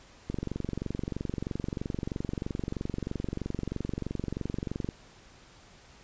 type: click train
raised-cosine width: 3 ms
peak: -19 dBFS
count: 107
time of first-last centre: 0.3-4.889 s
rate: 23.1 Hz
effects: pink hiss -55 dBFS RMS until 6.03 s + resampled to 16000 Hz